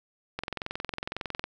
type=click train; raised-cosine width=0.3 ms; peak=-16 dBFS; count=24; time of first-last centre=0.39-1.44 s; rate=21.9 Hz; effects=none